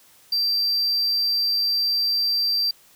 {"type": "tone", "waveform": "triangle", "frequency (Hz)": 4699, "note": "D8", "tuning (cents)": 0, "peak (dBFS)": -18, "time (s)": [0.32, 2.71], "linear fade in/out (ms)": 5, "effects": ["white hiss -54 dBFS RMS until 2.95 s"]}